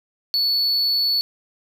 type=tone; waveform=triangle; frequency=4435 Hz; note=C#8; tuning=in tune; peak=-16 dBFS; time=0.34-1.21 s; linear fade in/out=0 ms; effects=none